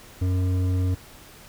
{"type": "tone with hard clipping", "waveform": "sine", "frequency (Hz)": 92, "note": "F#2", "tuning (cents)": -9, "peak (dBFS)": -22, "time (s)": [0.21, 0.95], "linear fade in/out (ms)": 10, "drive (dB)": 9, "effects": ["pink hiss -47 dBFS RMS until 1.48 s"]}